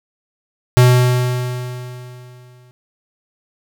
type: tone with exponential decay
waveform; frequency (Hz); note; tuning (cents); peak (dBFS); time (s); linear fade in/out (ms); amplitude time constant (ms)
square; 124.6; B2; +16; -6; 0.77-2.71; 0; 420
effects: none